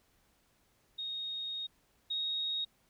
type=tone pair in turn; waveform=sine; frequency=3729 / 3755 Hz; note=A#7 / A#7; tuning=0 / +12 cents; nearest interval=unison; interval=12 cents; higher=second; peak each=-36 / -32 dBFS; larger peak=second; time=0.98-1.67 / 2.1-2.65 s; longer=first; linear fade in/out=10 ms; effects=pink hiss -71 dBFS RMS until 2.89 s